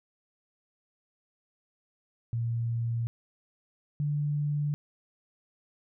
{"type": "tone pair in turn", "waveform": "sine", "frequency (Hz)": [116.54, 146.83], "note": ["A#2", "D3"], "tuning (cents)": [0, 0], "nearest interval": "major third", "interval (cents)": 400, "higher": "second", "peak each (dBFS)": [-27, -26], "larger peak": "second", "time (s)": [[2.33, 3.07], [4, 4.74]], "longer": "neither", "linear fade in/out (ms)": 0, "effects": []}